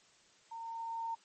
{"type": "tone with level ramp", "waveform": "sine", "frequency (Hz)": 914, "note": "A#5", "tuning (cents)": -34, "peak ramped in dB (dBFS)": [-42, -34], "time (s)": [0.51, 1.15], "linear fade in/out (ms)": 10, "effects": ["white hiss -65 dBFS RMS until 1.24 s", "MP3 32 kbps"]}